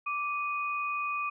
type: tone pair together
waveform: sine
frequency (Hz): 1169.6 / 2489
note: D6 / D#7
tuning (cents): -7 / 0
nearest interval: octave + minor second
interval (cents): 1307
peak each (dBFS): -31 / -34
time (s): 0.06-1.3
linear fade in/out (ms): 10
effects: none